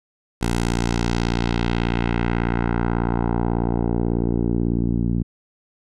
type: tone with low-pass filter sweep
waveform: 10% pulse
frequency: 58.27 Hz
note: A#1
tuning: in tune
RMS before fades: -21 dBFS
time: 0.41-5.23 s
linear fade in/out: 10 ms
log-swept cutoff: 10000 to 210 Hz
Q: 1.3
effects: none